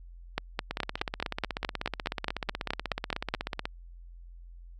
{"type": "two click trains", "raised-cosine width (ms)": 0.3, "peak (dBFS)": [-15, -12], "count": [49, 15], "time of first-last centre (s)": [[0.71, 3.655], [0.38, 3.34]], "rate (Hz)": [16.3, 4.73], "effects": ["added 43 Hz sine -45 dBFS peak until 4.79 s", "Opus 48 kbps"]}